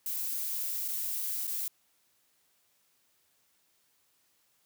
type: noise with dropouts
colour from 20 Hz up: violet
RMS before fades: -34 dBFS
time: 0.06-1.68 s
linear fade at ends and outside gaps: 1 ms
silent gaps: 0.881-0.885 / 1.47-1.476 s
effects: white hiss -71 dBFS RMS until 4.65 s + high-pass 60 Hz 12 dB/octave